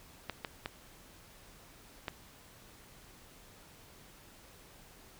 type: clicks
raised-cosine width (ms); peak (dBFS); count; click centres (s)
0.3; -20; 4; 0.297 / 0.448 / 0.659 / 2.082
effects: pink hiss -57 dBFS RMS until 5.19 s